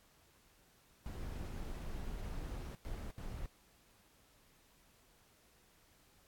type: noise bursts at uneven times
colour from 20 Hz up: brown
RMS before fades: -43 dBFS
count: 3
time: 1.06-2.75 / 2.85-3.11 / 3.18-3.46 s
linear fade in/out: 0 ms
effects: pink hiss -68 dBFS RMS until 6.27 s + AAC 64 kbps